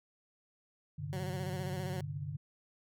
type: chord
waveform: sine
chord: G suspended fourth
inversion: none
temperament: equal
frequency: 98 / 130.81 / 146.83 Hz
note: G2 / C3 / D3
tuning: 0 / 0 / 0 cents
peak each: -43 / -44 / -39 dBFS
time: 0.98-2.37 s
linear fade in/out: 10 ms
type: tone with vibrato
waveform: 15% pulse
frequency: 185 Hz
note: F#3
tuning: in tune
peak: -33 dBFS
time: 1.13-2.01 s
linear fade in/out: 0 ms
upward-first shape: square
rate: 15 Hz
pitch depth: 38 cents each way
effects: none